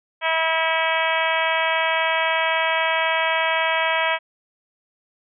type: harmonic tone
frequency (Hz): 323.8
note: E4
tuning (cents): -31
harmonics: 2 / 3 / 4 / 5 / 6 / 7 / 8 / 9 / 10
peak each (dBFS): -25 / -24 / -29 / -27 / -27 / -26 / -29 / -34 / -30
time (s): 0.21-4.19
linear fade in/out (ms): 50
effects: none